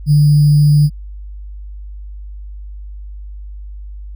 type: tone with sample-and-hold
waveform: sine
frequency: 147.7 Hz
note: D3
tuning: 10 cents sharp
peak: -6 dBFS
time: 0.06-0.9 s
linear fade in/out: 50 ms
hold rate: 4900 Hz
effects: added 50 Hz sine -27 dBFS peak until 4.15 s